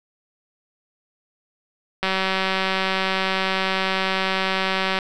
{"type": "click train", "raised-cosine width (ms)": 0.3, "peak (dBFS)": -6, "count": 563, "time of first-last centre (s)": [2.03, 4.988], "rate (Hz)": 190, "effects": []}